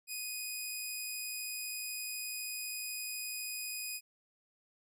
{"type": "tone", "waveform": "10% pulse", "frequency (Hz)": 2489, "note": "D#7", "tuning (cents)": 0, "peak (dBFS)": -29, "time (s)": [0.07, 4.01], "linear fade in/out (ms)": 50, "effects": []}